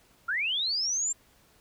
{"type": "linear sweep", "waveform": "sine", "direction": "up", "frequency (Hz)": [1329, 7459], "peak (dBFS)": -26, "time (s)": [0.28, 1.13], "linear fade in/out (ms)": 10, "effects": ["pink hiss -62 dBFS RMS until 1.6 s"]}